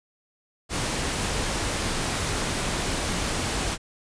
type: noise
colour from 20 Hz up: pink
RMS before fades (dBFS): -27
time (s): 0.69-3.78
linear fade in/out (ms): 50
effects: resampled to 22050 Hz